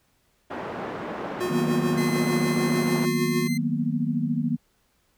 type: band-pass noise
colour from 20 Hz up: pink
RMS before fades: -33 dBFS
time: 0.5-3.06 s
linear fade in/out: 10 ms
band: 230 to 1300 Hz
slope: 12 dB/octave
type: tone with tremolo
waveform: square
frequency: 360 Hz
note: F#4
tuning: 47 cents flat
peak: -25 dBFS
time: 1.4-3.48 s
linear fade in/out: 10 ms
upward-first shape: triangle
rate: 6.7 Hz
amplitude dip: 55%
type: chord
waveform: sine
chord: B major seventh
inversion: first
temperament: equal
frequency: 155.56 / 185 / 233.1 / 246.9 Hz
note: D#3 / F#3 / A#3 / B3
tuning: 0 / 0 / 0 / 0 cents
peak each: -28 / -32 / -26 / -28 dBFS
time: 1.49-4.57 s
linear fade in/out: 20 ms
type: tone with pitch glide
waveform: sawtooth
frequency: 2051 to 2070 Hz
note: C7 to C7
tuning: -35 to -19 cents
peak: -29 dBFS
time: 1.97-3.58 s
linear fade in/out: 10 ms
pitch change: +16 cents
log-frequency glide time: 2.29-2.97 s
effects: pink hiss -67 dBFS RMS until 5.17 s